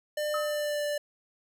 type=tone with pitch glide; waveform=square; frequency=599 to 588 Hz; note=D5 to D5; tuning=+34 to +2 cents; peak=-29 dBFS; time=0.17-0.98 s; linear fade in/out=5 ms; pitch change=-32 cents; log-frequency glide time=0.34-0.85 s
type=tone with exponential decay; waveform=sine; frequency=1279 Hz; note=D#6; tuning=47 cents sharp; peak=-28 dBFS; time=0.34-0.74 s; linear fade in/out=2 ms; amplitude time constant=85 ms
effects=none